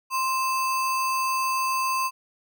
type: tone with sample-and-hold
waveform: sine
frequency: 1046.5 Hz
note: C6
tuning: in tune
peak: -22 dBFS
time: 0.1-2.11 s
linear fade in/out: 50 ms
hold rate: 3675 Hz
effects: none